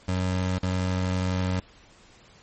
25% pulse tone with dropouts, 92.2 Hz, F#2, 6 cents flat, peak -20 dBFS, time 0.08-1.6 s, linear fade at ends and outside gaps 5 ms, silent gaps 0.584-0.63 s, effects pink hiss -54 dBFS RMS until 2.42 s + MP3 32 kbps

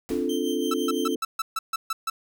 pink noise with exponential decay, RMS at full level -37 dBFS, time 0.09-0.5 s, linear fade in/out 0 ms, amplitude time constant 87 ms
sine chord, D minor seventh, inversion third, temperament equal, 261.6 / 293.7 / 349.2 / 440 Hz, C4 / D4 / F4 / A4, 0 / 0 / 0 / 0 cents, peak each -29 dBFS, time 0.1-1.16 s, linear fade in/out 5 ms
sawtooth tone with tremolo, 3136 Hz, G7, in tune, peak -30 dBFS, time 0.29-1.15 s, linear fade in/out 5 ms, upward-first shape sine, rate 6 Hz, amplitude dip 60%
45% pulse tone bursts, 1319 Hz, E6, 1 cent sharp, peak -24 dBFS, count 9, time 0.71-2.1 s, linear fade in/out 5 ms, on 30 ms, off 140 ms
effects none

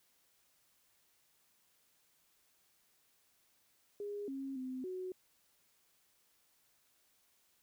sine tone with pitch steps, 409.8 / 270.7 / 257.7 / 369.7 Hz, G#4 / C#4 / C4 / F#4, -23 / -41 / -26 / -1 cents, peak -39 dBFS, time 4-5.12 s, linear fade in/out 2 ms, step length 280 ms, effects white hiss -73 dBFS RMS until 7.62 s

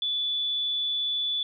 sine tone, 3462 Hz, A7, 29 cents flat, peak -25 dBFS, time 0.02-1.43 s, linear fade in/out 2 ms, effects none

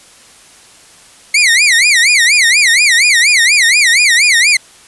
sawtooth tone with vibrato, 2121 Hz, C7, 23 cents sharp, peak -3 dBFS, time 1.34-4.57 s, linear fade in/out 5 ms, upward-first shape sine, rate 4.2 Hz, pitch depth 260 cents each way, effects white hiss -41 dBFS RMS until 4.87 s + resampled to 24000 Hz

